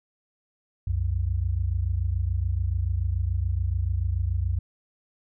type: tone pair together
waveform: sine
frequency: 64.53 / 91.5 Hz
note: C2 / F#2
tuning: -23 / -19 cents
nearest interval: tritone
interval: 604 cents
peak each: -26 / -25 dBFS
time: 0.87-4.59 s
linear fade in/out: 5 ms
effects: none